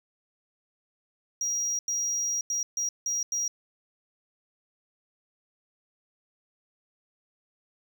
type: tone bursts at uneven times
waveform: triangle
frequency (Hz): 5720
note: F8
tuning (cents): +41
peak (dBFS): -25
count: 6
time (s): 1.41-1.79 / 1.88-2.41 / 2.5-2.63 / 2.77-2.89 / 3.06-3.23 / 3.32-3.48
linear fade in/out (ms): 2
effects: none